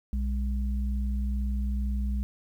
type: tone pair together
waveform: sine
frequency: 61.1 / 205.5 Hz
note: B1 / G#3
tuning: -18 / -18 cents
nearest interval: octave + major sixth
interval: 2100 cents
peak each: -26 / -35 dBFS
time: 0.13-2.23 s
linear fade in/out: 0 ms
effects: 10-bit